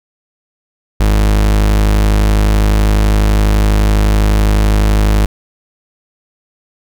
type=tone; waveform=40% pulse; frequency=51.9 Hz; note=G#1; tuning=in tune; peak=-7 dBFS; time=1-5.26 s; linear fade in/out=5 ms; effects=none